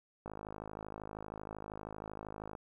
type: click train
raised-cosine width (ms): 1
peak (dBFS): -29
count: 122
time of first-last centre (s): 0.26-2.552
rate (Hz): 52.8
effects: 11-bit